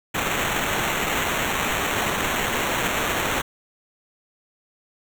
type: noise with sample-and-hold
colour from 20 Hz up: violet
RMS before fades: -24 dBFS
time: 0.14-3.42 s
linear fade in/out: 10 ms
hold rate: 4900 Hz
effects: none